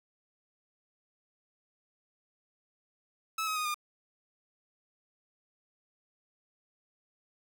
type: tone with pitch steps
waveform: sawtooth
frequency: 1300 / 1269.6 / 1239.9 / 1210.8 Hz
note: E6 / D#6 / D#6 / D#6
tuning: -24 / +35 / -6 / -48 cents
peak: -27 dBFS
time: 3.38-3.744 s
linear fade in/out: 5 ms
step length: 91 ms
effects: none